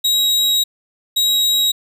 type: tone pair in turn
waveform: 40% pulse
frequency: 3826 / 3826 Hz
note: A#7 / A#7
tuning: +44 / +44 cents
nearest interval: unison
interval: 0 cents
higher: neither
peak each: -12 dBFS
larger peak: neither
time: 0.04-0.64 / 1.16-1.72 s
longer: first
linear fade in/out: 10 ms
effects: none